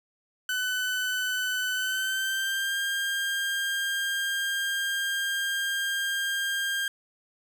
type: tone with pitch glide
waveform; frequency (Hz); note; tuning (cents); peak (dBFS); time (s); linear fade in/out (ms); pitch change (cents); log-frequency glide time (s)
30% pulse; 1504 to 1602.7; F#6 to G6; +28 to +38; -24; 0.49-6.88; 2; +110; 1.72-2.78
effects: none